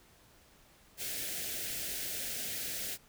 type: band-stop noise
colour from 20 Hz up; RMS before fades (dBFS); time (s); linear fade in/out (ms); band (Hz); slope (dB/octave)
white; -38; 0.97-2.98; 50; 720 to 1500; 48
effects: pink hiss -62 dBFS RMS until 3.08 s